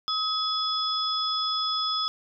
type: tone cluster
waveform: sine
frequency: 1273 / 3402 / 5100 Hz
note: D#6 / G#7 / D#8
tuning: +39 / +41 / +42 cents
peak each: -29 dBFS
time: 0.08-2.08 s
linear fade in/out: 0 ms
effects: none